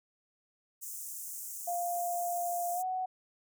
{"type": "high-pass noise", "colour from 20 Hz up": "pink", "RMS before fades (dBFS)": -42, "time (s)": [0.81, 2.83], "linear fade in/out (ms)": 20, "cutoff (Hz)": 6500, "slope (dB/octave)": 48}
{"type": "tone with pitch glide", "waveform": "sine", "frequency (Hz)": [698.5, 744.3], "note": ["F5", "F#5"], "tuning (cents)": [0, 10], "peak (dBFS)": -31, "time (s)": [1.67, 3.06], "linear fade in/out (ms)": 10, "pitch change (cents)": 110, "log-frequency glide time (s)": [2.74, 2.83]}
{"effects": []}